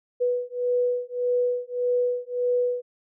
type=beating tone pair; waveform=sine; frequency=491 / 492.7 Hz; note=B4 / B4; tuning=-10 / -4 cents; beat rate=1.7 Hz; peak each=-25 dBFS; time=0.2-2.82 s; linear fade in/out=20 ms; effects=none